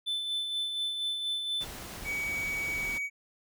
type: tone with tremolo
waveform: triangle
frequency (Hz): 3520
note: A7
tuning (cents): 0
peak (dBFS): -27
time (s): 0.06-1.65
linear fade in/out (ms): 20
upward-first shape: sine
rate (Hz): 4.2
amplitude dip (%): 40
type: noise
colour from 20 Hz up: pink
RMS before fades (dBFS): -42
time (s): 1.6-2.99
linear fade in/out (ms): 20
type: tone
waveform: triangle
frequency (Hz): 2261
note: C#7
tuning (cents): +34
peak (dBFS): -29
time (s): 2.04-3.1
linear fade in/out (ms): 50
effects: none